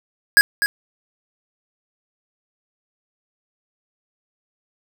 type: tone with echo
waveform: square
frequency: 1653 Hz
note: G#6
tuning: 9 cents flat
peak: -8 dBFS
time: 0.37-0.41 s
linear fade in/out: 0 ms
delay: 250 ms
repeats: 1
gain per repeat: -9 dB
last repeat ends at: 0.66 s
effects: none